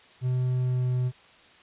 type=tone with pitch glide; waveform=triangle; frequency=126.8 to 125.78 Hz; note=B2 to B2; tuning=+46 to +32 cents; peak=-21 dBFS; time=0.21-1.12 s; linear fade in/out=50 ms; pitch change=-14 cents; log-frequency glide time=0.57-0.9 s; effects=white hiss -54 dBFS RMS until 1.62 s + resampled to 8000 Hz